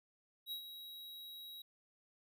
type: tone with ADSR envelope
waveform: square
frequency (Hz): 3845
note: B7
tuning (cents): -47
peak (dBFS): -40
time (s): 0.46-1.62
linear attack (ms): 57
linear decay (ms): 94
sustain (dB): -9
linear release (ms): 4
effects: none